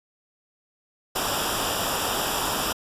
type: noise with comb filter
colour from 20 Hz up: pink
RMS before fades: -26 dBFS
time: 1.15-2.73 s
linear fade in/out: 10 ms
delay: 0.47 ms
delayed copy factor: -0.75
effects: resampled to 32000 Hz